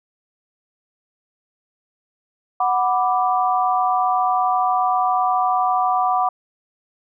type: chord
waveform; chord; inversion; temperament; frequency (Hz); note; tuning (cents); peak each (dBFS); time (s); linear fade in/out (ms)
sine; B minor; second; equal; 740 / 987.8 / 1174.7; F#5 / B5 / D6; 0 / 0 / 0; -18 / -23 / -21; 2.6-6.29; 5
effects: none